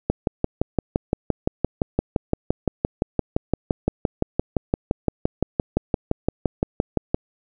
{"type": "click train", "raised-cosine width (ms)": 2, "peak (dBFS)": -5, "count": 42, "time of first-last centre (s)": [0.1, 7.145], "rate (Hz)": 5.82, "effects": []}